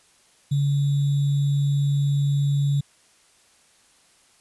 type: tone with sample-and-hold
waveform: sine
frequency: 141.6 Hz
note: C#3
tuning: 37 cents sharp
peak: -18 dBFS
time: 0.51-2.81 s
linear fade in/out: 10 ms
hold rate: 3675 Hz
effects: white hiss -58 dBFS RMS until 4.4 s + resampled to 24000 Hz